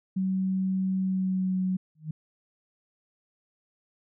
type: tone with pitch glide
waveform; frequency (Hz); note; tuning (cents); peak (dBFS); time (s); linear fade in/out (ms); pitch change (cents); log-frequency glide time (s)
sine; 189 to 185.97; F#3 to F#3; +37 to +9; -24; 0.16-1.77; 10; -28; 0.99-1.6
type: tone with exponential growth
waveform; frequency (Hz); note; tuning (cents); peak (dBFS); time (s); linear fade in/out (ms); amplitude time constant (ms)
sine; 155.56; D#3; 0; -27; 1.95-2.11; 5; 34
effects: none